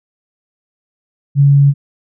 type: tone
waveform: sine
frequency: 140.9 Hz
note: C#3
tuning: 29 cents sharp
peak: -5 dBFS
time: 1.35-1.74 s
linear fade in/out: 50 ms
effects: none